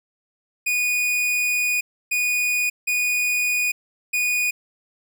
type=tone bursts at uneven times; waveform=45% pulse; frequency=2465 Hz; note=D#7; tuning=17 cents flat; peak=-19 dBFS; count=4; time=0.66-1.81 / 2.11-2.7 / 2.87-3.72 / 4.13-4.51 s; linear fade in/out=10 ms; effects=none